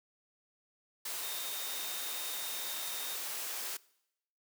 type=tone in noise; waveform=sine; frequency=3682 Hz; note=A#7; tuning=22 cents flat; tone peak=-44 dBFS; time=1.23-3.16 s; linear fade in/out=5 ms; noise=white; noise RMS=-39 dBFS; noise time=1.05-3.77 s; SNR=-8 dB; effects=noise-tail reverb RT60 0.8 s tail -22 dB re dry + high-pass 400 Hz 12 dB/octave